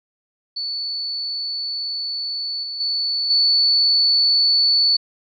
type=tone with level steps; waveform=sine; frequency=4461 Hz; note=C#8; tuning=10 cents sharp; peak=-23 / -26 / -19 / -13 dBFS; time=0.56-4.97 s; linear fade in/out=10 ms; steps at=2.63 / 2.8 / 3.3 s; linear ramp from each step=5 ms; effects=none